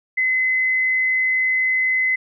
sine tone, 2038 Hz, C7, 46 cents flat, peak -16 dBFS, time 0.17-2.16 s, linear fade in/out 10 ms, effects none

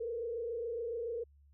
sine tone with frequency modulation, 466.2 Hz, A#4, in tune, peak -35 dBFS, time 0-1.24 s, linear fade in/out 10 ms, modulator 27.1 Hz, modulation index 0.89, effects added 71 Hz sine -60 dBFS peak until 1.53 s

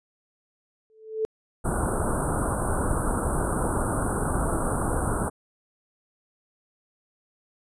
sine tone with exponential growth, 438.4 Hz, A4, 6 cents flat, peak -20 dBFS, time 0.9-1.25 s, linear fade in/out 0 ms, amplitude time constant 76 ms
pink band-stop noise, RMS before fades -25 dBFS, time 1.64-5.3 s, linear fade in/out 20 ms, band 1500 to 8500 Hz, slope 96 dB/octave
effects resampled to 22050 Hz

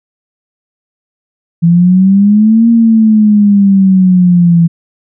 sine exponential two-way sweep, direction up then down, 166.4 to 233.1 to 166.4 Hz, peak -3 dBFS, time 1.62-4.68 s, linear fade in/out 20 ms, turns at 2.69 s, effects none

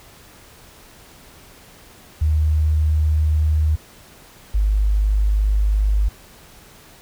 sine tone pair in turn, 77 / 51.39 Hz, D#2 / G#1, -17 / -18 cents, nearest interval perfect fifth, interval 701 cents, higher first, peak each -14 dBFS, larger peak neither, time 2.21-3.76 / 4.54-6.09 s, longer neither, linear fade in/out 10 ms, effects pink hiss -46 dBFS RMS until 7.01 s

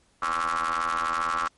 30% pulse ring-modulated tone, 82.41 Hz, E2, in tune, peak -19 dBFS, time 0.22-1.48 s, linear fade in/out 5 ms, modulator 1230 Hz, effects pink hiss -64 dBFS RMS until 1.57 s + MP3 48 kbps

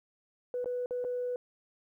sine tone with dropouts, 493.9 Hz, B4, in tune, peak -30 dBFS, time 0.54-1.36 s, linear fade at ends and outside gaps 1 ms, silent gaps 0.644-0.658 / 0.86-0.908 / 1.042-1.048 s, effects tanh soft clip ceiling -26 dBFS + 12-bit

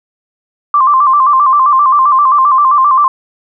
sine tone with vibrato, 1108.7 Hz, C#6, in tune, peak -5 dBFS, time 0.74-3.08 s, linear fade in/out 2 ms, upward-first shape square, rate 7.6 Hz, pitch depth 93 cents each way, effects none

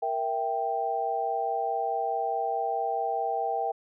sine chord, E diminished, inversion second, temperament equal, 466.2 / 659.3 / 784 Hz, Bb4 / E5 / G5, 0 / 0 / 0 cents, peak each -33 / -32 / -28 dBFS, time 0.02-3.72 s, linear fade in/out 10 ms, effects none

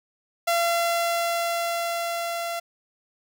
sawtooth tone with level ramp, 682 Hz, F5, 41 cents flat, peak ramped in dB -16 to -24 dBFS, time 0.47-2.6 s, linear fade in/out 10 ms, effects none

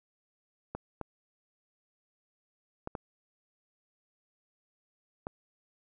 clicks, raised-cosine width 1 ms, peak -22 dBFS, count 5, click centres 0.75 / 1.013 / 2.874 / 2.952 / 5.269 s, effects none

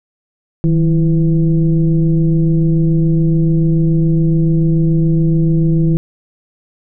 sine tone with frequency modulation, 159.5 Hz, D#3, 43 cents sharp, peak -9 dBFS, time 0.64-5.97 s, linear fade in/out 0 ms, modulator 173 Hz, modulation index 0.76, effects none

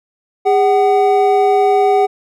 triangle tone pair together, 407.1 / 751.8 Hz, G#4 / F#5, -35 / +27 cents, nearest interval major seventh, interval 1062 cents, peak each -10 dBFS, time 0.45-2.07 s, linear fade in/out 20 ms, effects none

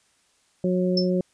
harmonic tone, 182.2 Hz, F#3, 26 cents flat, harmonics 1 / 2 / 3, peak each -22 / -25 / -27 dBFS, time 0.64-1.21 s, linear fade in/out 2 ms
sine tone with exponential decay, 5290 Hz, E8, 5 cents sharp, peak -19 dBFS, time 0.97-1.1 s, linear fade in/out 5 ms, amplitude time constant 28 ms
effects white hiss -64 dBFS RMS until 1.33 s + resampled to 22050 Hz

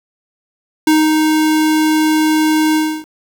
square tone with ADSR envelope, 311.1 Hz, D#4, in tune, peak -8 dBFS, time 0.87-3.05 s, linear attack 4 ms, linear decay 210 ms, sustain -3 dB, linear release 300 ms, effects 7-bit

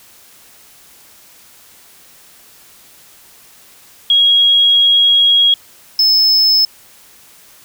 sine / triangle tone pair in turn, 3297 / 5221 Hz, G#7 / E8, -13 / -17 cents, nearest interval minor sixth, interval 796 cents, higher second, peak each -7 dBFS, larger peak neither, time 4.1-5.54 / 5.99-6.65 s, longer first, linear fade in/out 2 ms, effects white hiss -44 dBFS RMS until 7.64 s

